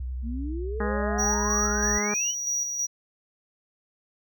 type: tone with vibrato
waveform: sine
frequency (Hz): 63.2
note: B1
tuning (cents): +41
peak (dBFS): -29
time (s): 0-1.98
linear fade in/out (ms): 5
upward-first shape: square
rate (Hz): 11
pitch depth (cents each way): 31
type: exponential sweep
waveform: sine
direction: up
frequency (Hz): 217.6 to 3136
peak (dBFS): -32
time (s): 0.22-2.35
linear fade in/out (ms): 50
type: harmonic tone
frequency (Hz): 207.7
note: G#3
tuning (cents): 0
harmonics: 1 / 2 / 3 / 4 / 5 / 6 / 7 / 8 / 9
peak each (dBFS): -30 / -31 / -39 / -36 / -39 / -36 / -40 / -37 / -40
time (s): 0.8-2.14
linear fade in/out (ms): 2
type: tone with tremolo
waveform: triangle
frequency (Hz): 5780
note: F#8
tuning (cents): -41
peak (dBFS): -23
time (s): 1.18-2.87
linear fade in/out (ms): 20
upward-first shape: square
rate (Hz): 3.1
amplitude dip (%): 40
effects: none